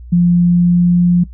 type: tone with pitch glide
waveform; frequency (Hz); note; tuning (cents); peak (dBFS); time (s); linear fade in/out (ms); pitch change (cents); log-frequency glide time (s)
sine; 174.61 to 175.93; F3 to F3; 0 to +13; -7; 0.12-1.24; 10; +13; 0.33-1.05
effects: noise-tail reverb RT60 0.1 s tail -20 dB re dry + added 60 Hz sine -30 dBFS peak until 1.33 s